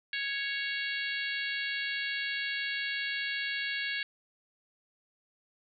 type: harmonic tone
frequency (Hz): 554.4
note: C#5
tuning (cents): 0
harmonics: 3 / 4 / 5 / 6 / 7 / 8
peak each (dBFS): -35 / -37 / -39 / -41 / -42 / -43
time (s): 0.13-4.03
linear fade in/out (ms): 2
effects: none